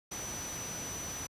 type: tone in noise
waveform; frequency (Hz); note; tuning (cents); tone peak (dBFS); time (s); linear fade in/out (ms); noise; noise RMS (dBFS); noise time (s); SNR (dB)
sine; 5970; F#8; +15; -40; 0.11-1.27; 10; pink; -42; 0.11-1.27; -1
effects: high-pass 60 Hz 12 dB/octave + resampled to 32000 Hz